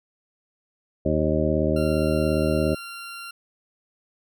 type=harmonic tone; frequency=77.3 Hz; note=D#2; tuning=11 cents flat; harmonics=1 / 2 / 3 / 4 / 5 / 7 / 8; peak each=-27 / -27 / -27 / -27 / -27 / -27 / -27 dBFS; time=1.05-2.75 s; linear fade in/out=10 ms
type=tone; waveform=20% pulse; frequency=1380 Hz; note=F6; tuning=21 cents flat; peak=-30 dBFS; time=1.76-3.31 s; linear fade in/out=5 ms
effects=none